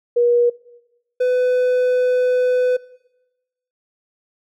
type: tone pair in turn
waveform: sine / triangle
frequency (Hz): 479.9 / 501.1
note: B4 / B4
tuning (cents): -50 / +25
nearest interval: minor second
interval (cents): 75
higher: second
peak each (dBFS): -12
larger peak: neither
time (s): 0.16-0.5 / 1.2-2.77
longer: second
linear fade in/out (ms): 10
effects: noise-tail reverb RT60 1.0 s tail -21 dB re dry